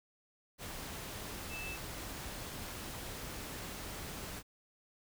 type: tone in noise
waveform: sine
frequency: 2637 Hz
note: E7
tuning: in tune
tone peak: -42 dBFS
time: 1.49-1.78 s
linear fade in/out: 50 ms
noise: pink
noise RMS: -44 dBFS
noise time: 0.58-4.43 s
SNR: -1 dB
effects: none